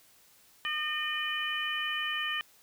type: harmonic tone with a mistuned harmonic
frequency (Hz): 609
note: D#5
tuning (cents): -37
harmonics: 2 / 3 / 4 / 5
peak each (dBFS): -38 / -34 / -38 / -34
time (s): 0.65-2.41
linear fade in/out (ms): 0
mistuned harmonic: 5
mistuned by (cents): -20
effects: white hiss -61 dBFS RMS until 2.62 s